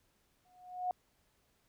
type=tone with exponential growth; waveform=sine; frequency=727 Hz; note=F#5; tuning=31 cents flat; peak=-29 dBFS; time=0.45-0.91 s; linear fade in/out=1 ms; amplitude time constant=100 ms; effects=pink hiss -74 dBFS RMS until 1.68 s